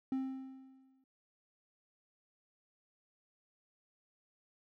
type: tone with exponential decay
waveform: triangle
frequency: 264.2 Hz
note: C4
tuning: 17 cents sharp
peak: -29 dBFS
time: 0.12-1.04 s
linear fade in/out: 2 ms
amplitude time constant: 200 ms
effects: none